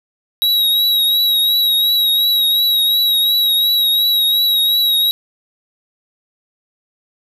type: tone with vibrato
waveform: square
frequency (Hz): 3843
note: B7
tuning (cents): -48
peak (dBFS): -12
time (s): 0.42-5.11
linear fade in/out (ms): 0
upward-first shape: triangle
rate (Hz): 2.8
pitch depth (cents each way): 44
effects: none